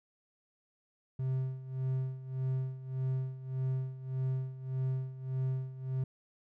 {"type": "tone with tremolo", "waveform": "triangle", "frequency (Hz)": 130.9, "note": "C3", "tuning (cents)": 1, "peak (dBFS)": -27, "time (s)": [1.19, 6.04], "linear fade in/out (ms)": 5, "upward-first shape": "sine", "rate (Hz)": 1.7, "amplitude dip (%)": 80, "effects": []}